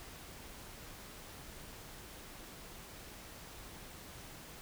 silence, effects pink hiss -51 dBFS RMS until 4.61 s

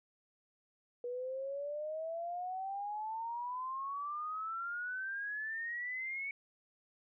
sine exponential sweep, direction up, 481.9 to 2243 Hz, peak -37 dBFS, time 1.04-6.31 s, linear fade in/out 2 ms, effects none

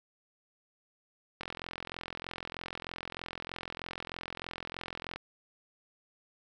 click train, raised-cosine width 0.3 ms, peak -22 dBFS, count 163, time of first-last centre 1.41-5.16 s, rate 43.2 Hz, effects none

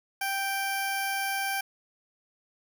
10% pulse tone with notch filter, 784 Hz, G5, in tune, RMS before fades -30 dBFS, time 0.21-1.61 s, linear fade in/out 5 ms, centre 3800 Hz, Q 1.2, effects none

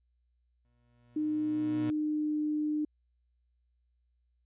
30% pulse tone with exponential growth, 120.1 Hz, B2, 48 cents flat, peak -32 dBFS, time 0.65-1.9 s, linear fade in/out 0 ms, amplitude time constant 270 ms
sine tone with pitch glide, 305 to 302.2 Hz, D#4 to D4, -34 to +50 cents, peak -28 dBFS, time 1.16-2.85 s, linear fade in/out 5 ms, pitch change -16 cents, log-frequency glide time 1.84-2.36 s
effects added 60 Hz sine -70 dBFS peak until 4.45 s + resampled to 8000 Hz

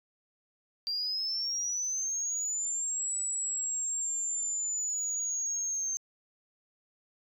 sine linear two-way sweep, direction up then down, 4699 to 7890 to 6300 Hz, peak -29 dBFS, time 0.87-5.97 s, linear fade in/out 0 ms, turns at 3.18 s, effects tanh soft clip ceiling -25 dBFS

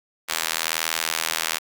sawtooth tone with high-pass filter, 81 Hz, E2, 30 cents flat, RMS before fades -26 dBFS, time 0.28-1.59 s, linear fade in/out 20 ms, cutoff 1600 Hz, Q 0.5, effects Opus 32 kbps

